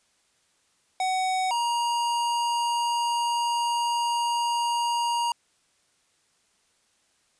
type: tone pair in turn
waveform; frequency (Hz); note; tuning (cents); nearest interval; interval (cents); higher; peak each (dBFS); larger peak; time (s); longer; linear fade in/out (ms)
square; 750 / 944.9; F#5 / A#5; +23 / +23; major third; 400; second; -24 / -24; neither; 1-1.51 / 1.51-5.32; second; 2
effects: white hiss -67 dBFS RMS until 7.39 s + resampled to 22050 Hz